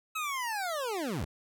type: linear sweep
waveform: 25% pulse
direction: down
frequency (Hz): 1300 to 52.2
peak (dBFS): -28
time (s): 0.15-1.25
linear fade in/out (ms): 10
effects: none